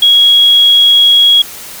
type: tone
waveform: sine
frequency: 3315 Hz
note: G#7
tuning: 4 cents flat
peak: -3 dBFS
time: 0.02-1.42 s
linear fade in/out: 5 ms
effects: white hiss -28 dBFS RMS until 1.8 s